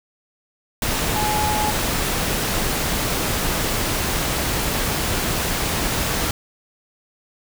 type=tone in noise; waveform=sine; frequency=847 Hz; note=G#5; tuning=34 cents sharp; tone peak=-21 dBFS; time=1.16-1.71 s; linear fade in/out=2 ms; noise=pink; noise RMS=-22 dBFS; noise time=0.82-6.31 s; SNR=-2 dB; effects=none